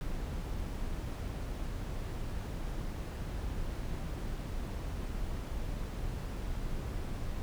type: noise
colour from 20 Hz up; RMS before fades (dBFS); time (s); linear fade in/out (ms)
brown; -37; 0.01-7.42; 0
effects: none